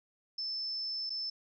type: tone with dropouts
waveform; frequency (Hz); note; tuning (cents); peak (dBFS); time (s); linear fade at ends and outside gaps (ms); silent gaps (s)
sine; 5274; E8; 0; -34; 0.38-1.3; 5; 1.096-1.102
effects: none